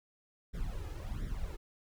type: noise with flanger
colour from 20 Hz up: brown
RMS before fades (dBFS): -38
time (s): 0.53-1.57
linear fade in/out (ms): 20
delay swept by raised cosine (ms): 0.54 to 2.44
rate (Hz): 1.4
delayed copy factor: +0.85
effects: none